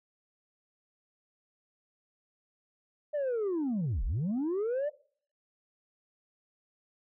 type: linear two-way sweep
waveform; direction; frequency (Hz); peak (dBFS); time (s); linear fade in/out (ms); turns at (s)
sine; down then up; 609 to 31.64 to 609; -26; 3.13-4.9; 20; 4.04
effects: noise-tail reverb RT60 0.5 s tail -21 dB re dry + tanh soft clip ceiling -27 dBFS